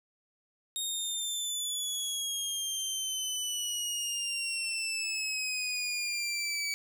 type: exponential sweep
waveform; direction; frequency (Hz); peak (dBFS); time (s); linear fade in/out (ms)
20% pulse; down; 3729 to 2278; -26; 0.76-6.74; 0
effects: none